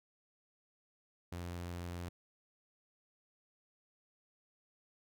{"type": "tone", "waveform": "sawtooth", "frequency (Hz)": 87.31, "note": "F2", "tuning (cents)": 0, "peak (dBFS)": -37, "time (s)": [1.32, 2.09], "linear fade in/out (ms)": 5, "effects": []}